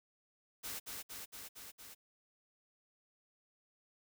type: noise with echo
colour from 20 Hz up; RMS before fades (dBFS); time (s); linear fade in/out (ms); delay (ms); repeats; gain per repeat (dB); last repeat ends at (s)
white; -43; 0.63-0.8; 20; 230; 5; -2; 1.95
effects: none